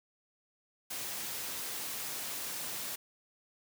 white high-pass noise, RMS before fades -39 dBFS, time 0.9-2.96 s, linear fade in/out 10 ms, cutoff 100 Hz, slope 12 dB/octave, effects none

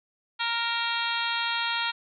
harmonic tone with a mistuned harmonic, 466.2 Hz, A#4, in tune, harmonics 2 / 3 / 4 / 5 / 6 / 7 / 8 / 9, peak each -32 / -32 / -35 / -36 / -36 / -33 / -35 / -36 dBFS, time 0.39-1.92 s, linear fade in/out 20 ms, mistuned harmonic 6, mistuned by -37 cents, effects none

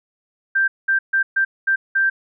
sine tone bursts at uneven times, 1574 Hz, G6, 7 cents sharp, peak -14 dBFS, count 6, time 0.55-0.68 / 0.88-0.99 / 1.13-1.23 / 1.36-1.45 / 1.67-1.76 / 1.95-2.1 s, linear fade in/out 10 ms, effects none

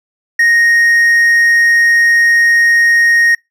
triangle tone, 1865 Hz, A#6, in tune, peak -5 dBFS, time 0.39-3.35 s, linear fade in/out 5 ms, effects noise-tail reverb RT60 0.2 s tail -26 dB re dry

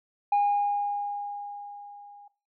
sine tone with level ramp, 816 Hz, G#5, 31 cents flat, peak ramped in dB -17 to -47 dBFS, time 0.32-2.28 s, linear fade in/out 5 ms, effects noise-tail reverb RT60 0.3 s tail -17 dB re dry + tanh soft clip ceiling -18 dBFS

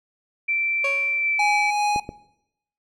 sine tone with pitch glide, 2341 to 2314 Hz, D7 to D7, -6 to -26 cents, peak -20 dBFS, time 0.48-1.71 s, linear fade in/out 10 ms, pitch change -20 cents, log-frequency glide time 1.15-1.49 s
30% pulse tone with exponential decay, 554.4 Hz, C#5, in tune, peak -21 dBFS, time 0.84-1.35 s, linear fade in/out 5 ms, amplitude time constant 110 ms
square tone with tremolo, 830.6 Hz, G#5, in tune, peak -19 dBFS, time 1.39-2 s, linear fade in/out 5 ms, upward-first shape sine, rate 2.6 Hz, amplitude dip 30%
clicks, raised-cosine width 2 ms, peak -17 dBFS, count 2, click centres 1.961 / 2.091 s
effects noise-tail reverb RT60 0.8 s tail -19 dB re dry + low-pass 7000 Hz 12 dB/octave

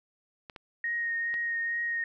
clicks, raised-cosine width 0.3 ms, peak -27 dBFS, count 3, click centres 0.498 / 0.562 / 1.341 s
sine tone with vibrato, 1864.7 Hz, A#6, in tune, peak -28 dBFS, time 0.84-2.04 s, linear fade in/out 2 ms, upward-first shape triangle, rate 2.3 Hz, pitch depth 17 cents each way
effects none

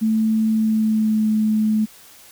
sine tone with pitch glide, 220 to 216 Hz, A3 to A3, 0 to -32 cents, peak -15 dBFS, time 0.01-1.86 s, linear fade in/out 20 ms, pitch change -32 cents, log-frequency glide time 0.49-1.3 s, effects white hiss -46 dBFS RMS until 2.31 s

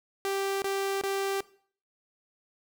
sawtooth tone bursts, 392 Hz, G4, in tune, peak -24 dBFS, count 3, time 0.25-1.406 s, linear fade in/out 0 ms, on 370 ms, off 23 ms, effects noise-tail reverb RT60 0.5 s tail -19 dB re dry

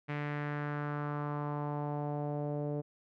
sawtooth tone with low-pass filter sweep, 146.83 Hz, D3, in tune, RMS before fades -36 dBFS, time 0.08-2.82 s, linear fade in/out 20 ms, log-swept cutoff 2200 to 520 Hz, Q 2.5, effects none

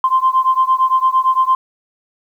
sine beating tone pair, 1040 / 1048.8 Hz, C6 / C6, -11 / +4 cents, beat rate 8.8 Hz, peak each -13 / -14 dBFS, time 0.04-1.55 s, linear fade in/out 2 ms, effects tanh soft clip ceiling -3 dBFS + 8-bit

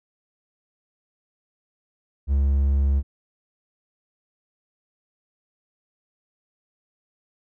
triangle tone, 69.3 Hz, C#2, in tune, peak -15 dBFS, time 2.27-3.03 s, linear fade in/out 50 ms, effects none

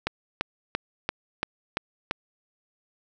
click train, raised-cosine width 0.3 ms, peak -9 dBFS, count 7, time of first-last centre 0.07-2.111 s, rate 2.94 Hz, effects none

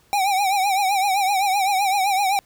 square tone with vibrato, 784 Hz, G5, in tune, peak -18 dBFS, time 0.13-2.39 s, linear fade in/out 0 ms, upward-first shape triangle, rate 7.8 Hz, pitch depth 110 cents each way, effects pink hiss -58 dBFS RMS until 2.45 s

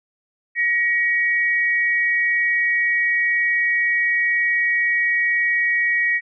sine tone pair together, 1900 / 2259 Hz, A#6 / C#7, +33 / +32 cents, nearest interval minor third, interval 299 cents, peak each -17 / -23 dBFS, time 0.55-6.21 s, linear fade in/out 50 ms, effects none

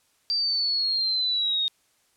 sine linear sweep, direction down, 4699 to 3700 Hz, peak -22 dBFS, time 0.3-1.68 s, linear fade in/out 0 ms, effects white hiss -66 dBFS RMS until 2.16 s + low-pass 11000 Hz 12 dB/octave

